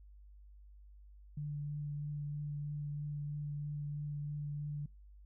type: tone with vibrato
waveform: sine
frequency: 146.83 Hz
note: D3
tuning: in tune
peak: -37 dBFS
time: 1.37-4.86 s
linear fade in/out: 5 ms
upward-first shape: triangle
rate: 3.1 Hz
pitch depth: 15 cents each way
effects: noise-tail reverb RT60 0.2 s tail -25 dB re dry + added 50 Hz sine -54 dBFS peak until 5.25 s